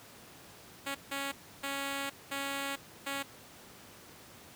5% pulse tone bursts at uneven times, 277.2 Hz, C#4, in tune, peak -23 dBFS, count 5, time 0.86-0.95 / 1.11-1.32 / 1.63-2.1 / 2.31-2.76 / 3.06-3.23 s, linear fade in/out 10 ms, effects pink hiss -53 dBFS RMS until 4.55 s + high-pass 100 Hz 12 dB/octave

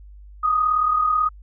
sine tone pair together, 1210 / 1248.3 Hz, D#6 / D#6, -49 / +5 cents, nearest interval minor second, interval 54 cents, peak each -25 / -17 dBFS, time 0.43-1.29 s, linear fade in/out 10 ms, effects added 50 Hz sine -40 dBFS peak until 1.42 s

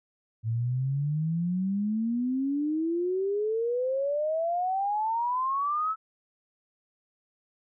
sine exponential sweep, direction up, 110 to 1318.5 Hz, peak -25 dBFS, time 0.43-5.96 s, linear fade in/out 50 ms, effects none

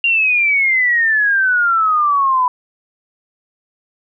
sine exponential sweep, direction down, 2794 to 987.8 Hz, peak -11 dBFS, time 0.04-2.48 s, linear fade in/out 2 ms, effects none

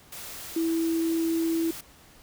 sine tone in noise, 328.8 Hz, E4, 4 cents flat, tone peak -23 dBFS, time 0.56-1.71 s, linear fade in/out 5 ms, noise white, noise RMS -40 dBFS, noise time 0.12-1.81 s, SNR +14 dB, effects pink hiss -54 dBFS RMS until 2.22 s

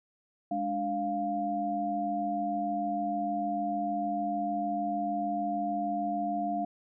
sine tone cluster, 207 / 293.6 / 699 Hz, G#3 / D4 / F5, -5 / 0 / +1 cents, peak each -36 / -35 / -30 dBFS, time 0.51-6.65 s, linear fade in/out 5 ms, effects none

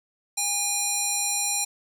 square tone with band-pass filter, 814 Hz, G#5, 35 cents flat, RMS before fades -26 dBFS, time 0.37-1.65 s, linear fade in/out 10 ms, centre 8100 Hz, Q 1.9, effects none

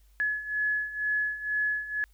sine beating tone pair, 1700 / 1702.1 Hz, G#6 / G#6, +40 / +42 cents, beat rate 2.1 Hz, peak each -32 / -28 dBFS, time 0.2-2.04 s, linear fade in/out 0 ms, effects added 50 Hz sine -56 dBFS peak until 2.13 s + white hiss -69 dBFS RMS until 2.13 s

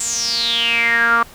sawtooth tone with band-pass filter sweep, 233.1 Hz, A#3, in tune, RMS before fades -17 dBFS, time 0-1.23 s, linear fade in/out 5 ms, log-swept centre 7800 to 1200 Hz, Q 9.6, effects pink hiss -42 dBFS RMS until 1.34 s

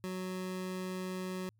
25% pulse tone, 185 Hz, F#3, in tune, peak -33 dBFS, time 0.04-1.49 s, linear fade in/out 0 ms, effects added 108 Hz sine -66 dBFS peak until 1.59 s

